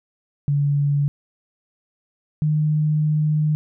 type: tone pair in turn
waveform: sine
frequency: 143.3 / 152.5 Hz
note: D3 / D#3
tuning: -42 / -34 cents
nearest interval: minor second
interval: 108 cents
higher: second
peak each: -16 dBFS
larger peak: neither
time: 0.48-1.08 / 2.42-3.55 s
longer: second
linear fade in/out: 0 ms
effects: none